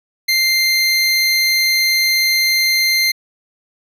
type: tone pair together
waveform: square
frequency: 2093 / 4172 Hz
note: C7 / C8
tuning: 0 / -6 cents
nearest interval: octave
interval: 1194 cents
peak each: -16 / -16 dBFS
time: 0.28-3.12 s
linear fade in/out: 10 ms
effects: resampled to 32000 Hz